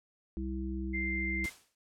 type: harmonic tone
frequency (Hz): 65.41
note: C2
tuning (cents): 0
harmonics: 1 / 3 / 5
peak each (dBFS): -36 / -39 / -39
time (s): 0.37-1.46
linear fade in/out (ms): 0
type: tone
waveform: sine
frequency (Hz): 2093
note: C7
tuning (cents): 0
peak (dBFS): -33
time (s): 0.93-1.5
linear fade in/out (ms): 20
type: noise with exponential decay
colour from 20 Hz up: white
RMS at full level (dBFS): -40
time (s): 1.44-1.75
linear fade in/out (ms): 2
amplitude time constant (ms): 66
effects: low-pass 10000 Hz 12 dB/octave